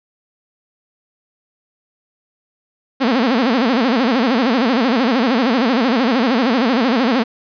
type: tone with vibrato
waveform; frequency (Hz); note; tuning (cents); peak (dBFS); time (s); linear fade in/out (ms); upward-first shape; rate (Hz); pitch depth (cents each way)
sawtooth; 244.5; B3; -17; -9; 3-7.24; 20; sine; 13; 200
effects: resampled to 11025 Hz + 7-bit